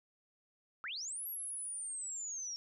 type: linear two-way sweep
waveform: sine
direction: up then down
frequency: 1224 to 11640 to 5480 Hz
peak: -39 dBFS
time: 0.84-2.56 s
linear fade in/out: 0 ms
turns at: 1.27 s
effects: none